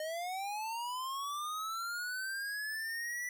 square linear sweep, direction up, 610 to 1975.5 Hz, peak -37 dBFS, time 0-3.29 s, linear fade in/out 2 ms, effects none

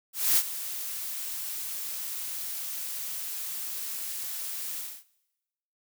blue noise with ADSR envelope, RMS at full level -21 dBFS, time 0.13-5.04 s, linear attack 240 ms, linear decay 54 ms, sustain -14 dB, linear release 260 ms, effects noise-tail reverb RT60 1.0 s tail -21 dB re dry

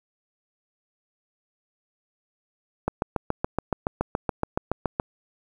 click train, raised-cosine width 1 ms, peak -9 dBFS, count 16, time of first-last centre 2.88-4.999 s, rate 7.08 Hz, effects 8-bit

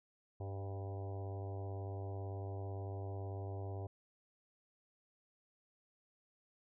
harmonic tone with a mistuned harmonic, 98 Hz, G2, in tune, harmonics 1 / 3 / 4 / 5 / 6 / 7 / 8 / 9 / 10, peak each -41 / -55 / -50 / -55 / -55 / -54 / -56 / -64 / -63 dBFS, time 0.4-3.87 s, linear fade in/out 5 ms, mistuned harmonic 6, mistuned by +20 cents, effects none

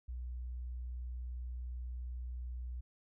sine tone, 61.4 Hz, B1, 9 cents flat, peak -39 dBFS, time 0.08-2.81 s, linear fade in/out 10 ms, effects none

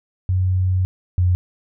sine tone pair in turn, 92.5 / 90.13 Hz, F#2 / F#2, 0 / -45 cents, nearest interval unison, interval 45 cents, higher first, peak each -15 / -13 dBFS, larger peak second, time 0.29-0.85 / 1.18-1.35 s, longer first, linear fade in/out 0 ms, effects none

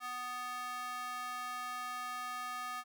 square tone with high-pass filter, 248.2 Hz, B3, 9 cents sharp, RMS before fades -41 dBFS, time 0-2.84 s, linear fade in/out 50 ms, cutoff 1100 Hz, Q 3.5, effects none

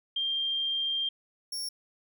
sine / sawtooth tone pair in turn, 3187 / 5490 Hz, G7 / F8, +28 / -31 cents, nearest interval major sixth, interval 941 cents, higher second, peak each -27 / -30 dBFS, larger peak first, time 0.16-1.09 / 1.52-1.69 s, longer first, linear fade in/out 5 ms, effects none

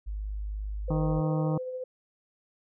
sine tone, 51.4 Hz, G#1, 17 cents flat, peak -31 dBFS, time 0.06-1.21 s, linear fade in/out 20 ms
sine tone with tremolo, 510 Hz, C5, 44 cents flat, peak -31 dBFS, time 0.88-1.84 s, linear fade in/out 5 ms, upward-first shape triangle, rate 14 Hz, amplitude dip 40%
harmonic tone, 155.56 Hz, D#3, in tune, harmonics 1 / 2 / 3 / 4 / 5 / 6 / 7 / 8, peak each -26 / -33 / -40 / -41 / -40 / -44 / -44 / -48 dBFS, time 0.9-1.58 s, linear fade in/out 5 ms
effects none

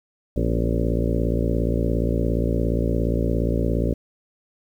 harmonic tone with a mistuned harmonic, 57.2 Hz, A#1, 32 cents flat, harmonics 1 / 2 / 3 / 4 / 5 / 6 / 7 / 8 / 9 / 10, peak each -23 / -26 / -28 / -29 / -30 / -31 / -31 / -32 / -33 / -33 dBFS, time 0.36-3.94 s, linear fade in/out 5 ms, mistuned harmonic 4, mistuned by +85 cents, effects 9-bit

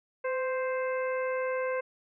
harmonic tone with a mistuned harmonic, 523.3 Hz, C5, in tune, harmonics 1 / 2 / 3 / 4 / 5, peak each -29 / -37 / -39 / -41 / -46 dBFS, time 0.24-1.81 s, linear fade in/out 10 ms, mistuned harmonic 1, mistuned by -33 cents, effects none

